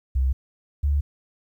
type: tone pair in turn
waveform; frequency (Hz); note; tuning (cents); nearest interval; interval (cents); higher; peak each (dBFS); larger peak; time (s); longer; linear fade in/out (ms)
sine; 65.41 / 71.82; C2 / D2; 0 / -38; major second; 162; second; -18; neither; 0.15-0.33 / 0.83-1.01; neither; 10
effects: 10-bit